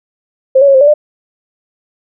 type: tone with pitch steps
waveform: sine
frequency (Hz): 527 / 563 / 549 / 525 / 578 / 599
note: C5 / C#5 / C#5 / C5 / D5 / D5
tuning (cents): +12 / +27 / -17 / +6 / -28 / +34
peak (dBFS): -3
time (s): 0.55-0.94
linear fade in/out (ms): 10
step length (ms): 65
effects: none